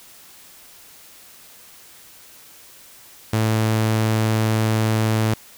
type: tone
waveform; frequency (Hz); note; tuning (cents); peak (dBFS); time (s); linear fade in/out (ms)
sawtooth; 110; A2; 0; -13; 3.33-5.34; 5
effects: white hiss -46 dBFS RMS until 5.57 s